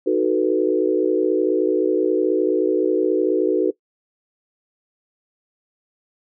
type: chord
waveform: sine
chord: B dominant seventh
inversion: first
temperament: equal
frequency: 311.1 / 370 / 440 / 493.9 Hz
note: D#4 / F#4 / A4 / B4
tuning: 0 / 0 / 0 / 0 cents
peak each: -22 / -19 / -21 / -23 dBFS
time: 0.06-3.71 s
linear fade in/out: 10 ms
effects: noise-tail reverb RT60 0.1 s tail -20 dB re dry